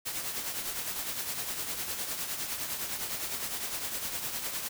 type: noise with tremolo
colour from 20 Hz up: white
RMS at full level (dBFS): -33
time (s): 0.05-4.69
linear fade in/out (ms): 20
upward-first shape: triangle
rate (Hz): 9.8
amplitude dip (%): 55
effects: none